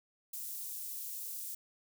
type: high-pass noise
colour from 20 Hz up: white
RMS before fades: -42 dBFS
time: 0.33-1.55 s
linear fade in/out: 5 ms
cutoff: 8400 Hz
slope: 12 dB/octave
effects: none